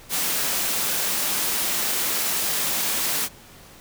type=high-pass noise; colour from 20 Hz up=white; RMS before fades=-24 dBFS; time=0.09-3.29 s; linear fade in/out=50 ms; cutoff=140 Hz; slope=48 dB/octave; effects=pink hiss -47 dBFS RMS until 3.8 s